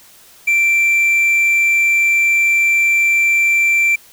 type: tone with quantisation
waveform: triangle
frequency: 2349 Hz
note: D7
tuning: in tune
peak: -9 dBFS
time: 0.47-3.96 s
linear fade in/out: 10 ms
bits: 6
effects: white hiss -45 dBFS RMS until 4.12 s